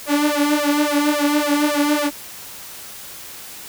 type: tone with flanger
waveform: sawtooth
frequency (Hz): 293.7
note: D4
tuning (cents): 0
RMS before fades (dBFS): -18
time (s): 0.06-2.11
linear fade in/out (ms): 50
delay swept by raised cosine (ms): 1.7 to 4.4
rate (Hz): 3.6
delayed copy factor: +0.85
effects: white hiss -36 dBFS RMS until 3.68 s